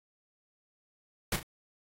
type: noise with echo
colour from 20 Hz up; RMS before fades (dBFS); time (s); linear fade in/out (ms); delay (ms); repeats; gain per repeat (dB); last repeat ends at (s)
pink; -30; 1.32-1.36; 2; 35; 2; -9; 1.43
effects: AAC 48 kbps